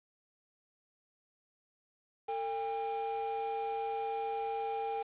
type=tone pair together; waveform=triangle; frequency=450.7 / 803 Hz; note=A4 / G5; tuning=+42 / +41 cents; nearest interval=minor seventh; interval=999 cents; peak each=-36 / -33 dBFS; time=2.28-5.03 s; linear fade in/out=10 ms; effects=resampled to 8000 Hz + 9-bit